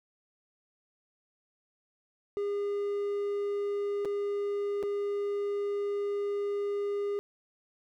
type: tone with dropouts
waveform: triangle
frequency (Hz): 406.3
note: G#4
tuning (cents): -38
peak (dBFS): -27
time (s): 2.37-7.19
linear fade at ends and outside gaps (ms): 0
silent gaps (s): 4.049-4.055 / 4.828-4.835
effects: none